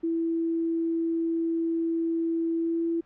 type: tone with pitch glide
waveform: sine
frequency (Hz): 330.6 to 333.9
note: E4 to E4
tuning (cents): +5 to +22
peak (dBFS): -24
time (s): 0.03-3.01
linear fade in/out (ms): 10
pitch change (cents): +17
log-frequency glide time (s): 2.55-2.87
effects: pink hiss -62 dBFS RMS until 3.05 s + low-pass 2000 Hz 12 dB/octave